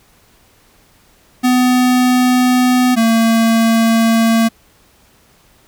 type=tone pair in turn; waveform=square; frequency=250.9 / 226.9 Hz; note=B3 / A#3; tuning=+28 / -47 cents; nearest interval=major second; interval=175 cents; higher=first; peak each=-10 dBFS; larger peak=neither; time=1.43-2.96 / 2.96-4.49 s; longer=neither; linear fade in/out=20 ms; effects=pink hiss -51 dBFS RMS until 5.67 s